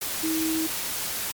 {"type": "tone in noise", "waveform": "sine", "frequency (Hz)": 320.2, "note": "D#4", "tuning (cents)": 50, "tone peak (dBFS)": -24, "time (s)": [0.23, 0.67], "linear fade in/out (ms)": 10, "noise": "white", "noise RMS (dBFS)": -30, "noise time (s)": [0.01, 1.32], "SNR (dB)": 3, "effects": ["MP3 96 kbps"]}